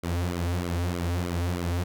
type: tone with flanger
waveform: sawtooth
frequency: 87.31 Hz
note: F2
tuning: in tune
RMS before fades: -28 dBFS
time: 0.03-1.84 s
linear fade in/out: 10 ms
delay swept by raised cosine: 1.1 to 5.7 ms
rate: 3.2 Hz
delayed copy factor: -0.8
effects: none